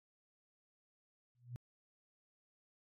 sine tone with exponential growth, 122 Hz, B2, 21 cents flat, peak -39 dBFS, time 1.35-1.56 s, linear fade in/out 0 ms, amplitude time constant 45 ms, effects AAC 64 kbps

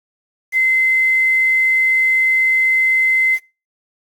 sine tone with quantisation, 2062 Hz, C7, 26 cents flat, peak -11 dBFS, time 0.52-3.39 s, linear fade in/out 50 ms, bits 6, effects noise-tail reverb RT60 0.3 s tail -24 dB re dry + AAC 64 kbps

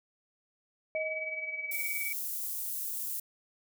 sine tone with exponential decay, 629 Hz, D#5, 19 cents sharp, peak -30 dBFS, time 0.95-2.15 s, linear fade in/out 0 ms, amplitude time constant 260 ms
sine tone with tremolo, 2280 Hz, C#7, 48 cents sharp, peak -31 dBFS, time 0.95-2.13 s, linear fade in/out 10 ms, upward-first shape triangle, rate 19 Hz, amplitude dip 70%
white high-pass noise, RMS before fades -36 dBFS, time 1.71-3.2 s, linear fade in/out 5 ms, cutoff 11000 Hz, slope 12 dB/octave
effects none

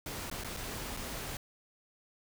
pink noise with dropouts, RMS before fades -40 dBFS, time 0.06-1.37 s, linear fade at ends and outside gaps 2 ms, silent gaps 0.3-0.313 / 0.437-0.445 / 0.566-0.57 / 0.967-0.971 s, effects none

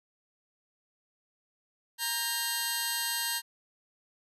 10% pulse tone cluster, 935 / 1594 / 4210 Hz, A#5 / G6 / C8, +5 / +28 / +10 cents, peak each -26 dBFS, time 1.98-3.42 s, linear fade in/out 50 ms, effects resampled to 32000 Hz

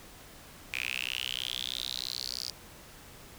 sawtooth tone with high-pass filter sweep, 63.1 Hz, B1, 38 cents sharp, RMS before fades -36 dBFS, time 0.73-2.51 s, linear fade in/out 0 ms, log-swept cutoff 2400 to 4900 Hz, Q 8, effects pink hiss -51 dBFS RMS until 3.38 s

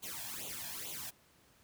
white noise with flanger, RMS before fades -43 dBFS, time 0.02-1.11 s, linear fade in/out 20 ms, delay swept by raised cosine 0.28 to 1.22 ms, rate 2.3 Hz, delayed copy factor +0.85, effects pink hiss -66 dBFS RMS until 1.63 s + high-pass 60 Hz 12 dB/octave

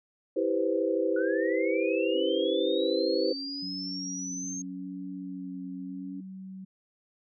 sine chord, C major seventh, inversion first, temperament just, 327 / 392.4 / 490.5 / 523.3 Hz, E4 / G4 / B4 / C5, -14 / +2 / -12 / 0 cents, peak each -30 dBFS, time 0.36-3.33 s, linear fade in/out 10 ms
sine linear sweep, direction up, 1446 to 6460 Hz, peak -35 dBFS, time 1.16-4.62 s, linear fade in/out 5 ms
sine tone with vibrato, 277.2 Hz, C#4, in tune, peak -37 dBFS, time 2.14-6.21 s, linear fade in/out 10 ms, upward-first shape sine, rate 0.77 Hz, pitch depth 27 cents each way
sine tone with pitch glide, 184.6 to 189.68 Hz, F#3 to F#3, -4 to +43 cents, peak -39 dBFS, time 3.62-6.65 s, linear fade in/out 10 ms, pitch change +47 cents, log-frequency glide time 5.72-6.17 s
effects none

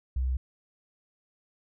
sine tone, 64 Hz, C2, 38 cents flat, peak -25 dBFS, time 0.16-0.37 s, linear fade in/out 5 ms, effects none

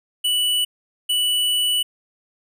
square tone bursts at uneven times, 2960 Hz, F#7, in tune, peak -18 dBFS, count 2, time 0.24-0.65 / 1.09-1.83 s, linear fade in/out 10 ms, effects none

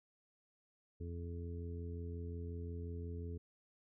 harmonic tone, 85.6 Hz, F2, 34 cents flat, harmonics 1 / 2 / 3 / 4 / 5, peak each -42 / -52 / -52 / -58 / -51 dBFS, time 1-3.38 s, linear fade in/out 10 ms, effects none

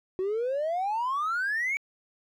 triangle exponential sweep, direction up, 365.1 to 2287 Hz, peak -23 dBFS, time 0.19-1.77 s, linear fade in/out 0 ms, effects tanh soft clip ceiling -22 dBFS

